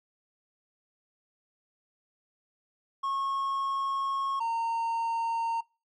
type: tone pair in turn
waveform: triangle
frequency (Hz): 1092 / 918.3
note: C#6 / A#5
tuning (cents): -26 / -26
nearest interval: minor third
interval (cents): 300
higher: first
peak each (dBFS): -26 / -25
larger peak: second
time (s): 3.03-4.4 / 4.4-5.61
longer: first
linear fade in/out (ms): 10
effects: noise-tail reverb RT60 0.3 s tail -23 dB re dry + MP3 48 kbps